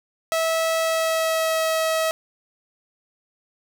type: tone with pitch glide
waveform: sawtooth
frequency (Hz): 650 to 642.9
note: E5 to E5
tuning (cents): -24 to -43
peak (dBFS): -16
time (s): 0.32-2.11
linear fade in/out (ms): 0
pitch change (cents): -19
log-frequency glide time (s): 0.81-1.63
effects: none